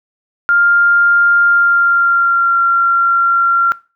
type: tone with pitch glide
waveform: sine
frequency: 1400 to 1375.9 Hz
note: F6 to F6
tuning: +4 to -26 cents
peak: -8 dBFS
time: 0.49-3.72 s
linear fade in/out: 0 ms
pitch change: -30 cents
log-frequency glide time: 1.45-2.6 s
effects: noise-tail reverb RT60 0.3 s tail -19 dB re dry